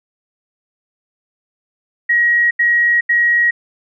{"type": "tone bursts", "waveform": "sine", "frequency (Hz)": 1898, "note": "A#6", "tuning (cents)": 31, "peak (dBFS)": -10, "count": 3, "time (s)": [2.09, 3.51], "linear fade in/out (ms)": 10, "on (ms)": 420, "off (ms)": 80, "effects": []}